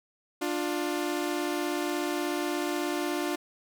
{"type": "tone pair together", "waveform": "sawtooth", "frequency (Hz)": [296.3, 352.8], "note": ["D4", "F4"], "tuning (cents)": [15, 18], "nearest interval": "minor third", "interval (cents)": 303, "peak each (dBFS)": -27, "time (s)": [0.41, 3.36], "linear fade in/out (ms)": 10, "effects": []}